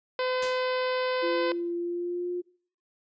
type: harmonic tone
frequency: 509 Hz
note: C5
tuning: 48 cents flat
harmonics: 1 / 2 / 3 / 4 / 5 / 6 / 7 / 8 / 9 / 10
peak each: -27 / -33 / -37 / -39 / -41 / -43 / -44 / -45 / -46 / -47 dBFS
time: 0.19-1.52 s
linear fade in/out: 2 ms
type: noise with exponential decay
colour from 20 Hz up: white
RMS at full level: -33 dBFS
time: 0.42-0.7 s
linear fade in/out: 5 ms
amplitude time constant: 59 ms
type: tone with pitch glide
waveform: sine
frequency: 344.3 to 355 Hz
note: F4 to F4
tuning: -25 to +28 cents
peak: -28 dBFS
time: 1.22-2.42 s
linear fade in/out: 20 ms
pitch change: +53 cents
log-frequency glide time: 1.74-2.31 s
effects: noise-tail reverb RT60 0.5 s tail -21 dB re dry + resampled to 16000 Hz